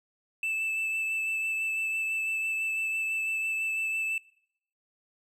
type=tone with vibrato; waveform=triangle; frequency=2637 Hz; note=E7; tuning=in tune; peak=-26 dBFS; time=0.43-4.18 s; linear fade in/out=2 ms; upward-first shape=sine; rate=6 Hz; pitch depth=11 cents each way; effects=noise-tail reverb RT60 0.7 s tail -22 dB re dry